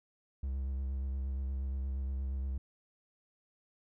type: tone with vibrato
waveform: triangle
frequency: 66.8 Hz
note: C2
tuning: 36 cents sharp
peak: -31 dBFS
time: 0.43-2.58 s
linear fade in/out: 5 ms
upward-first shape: sine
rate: 8.5 Hz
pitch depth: 34 cents each way
effects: none